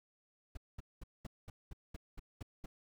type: noise bursts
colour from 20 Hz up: brown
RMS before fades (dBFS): -44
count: 10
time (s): 0.55-2.66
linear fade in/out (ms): 5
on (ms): 22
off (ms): 210
effects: none